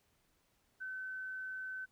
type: tone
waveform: sine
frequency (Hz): 1524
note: G6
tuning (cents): -49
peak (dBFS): -40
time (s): 0.8-1.86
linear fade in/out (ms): 20
effects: pink hiss -75 dBFS RMS until 1.91 s